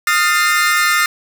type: chord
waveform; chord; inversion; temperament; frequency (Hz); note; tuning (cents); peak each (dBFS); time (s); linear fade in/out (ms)
40% pulse; F dominant seventh; third; equal with one note detuned; 1244.5 / 1396.9 / 1799.1 / 2093; Eb6 / F6 / A6 / C7; 0 / 0 / +38 / 0; -17; 0.07-1.06; 2
effects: none